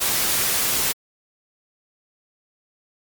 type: noise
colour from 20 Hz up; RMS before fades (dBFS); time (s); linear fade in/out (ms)
white; -21; 0-0.93; 20
effects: MP3 96 kbps